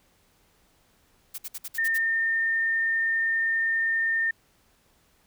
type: noise bursts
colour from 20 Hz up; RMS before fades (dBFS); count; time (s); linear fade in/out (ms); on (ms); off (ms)
blue; -35; 7; 1.34-1.983; 10; 43; 57
type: tone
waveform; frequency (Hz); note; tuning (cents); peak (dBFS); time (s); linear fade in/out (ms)
sine; 1815; A#6; -47; -22; 1.78-4.31; 5
effects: pink hiss -64 dBFS RMS until 5.26 s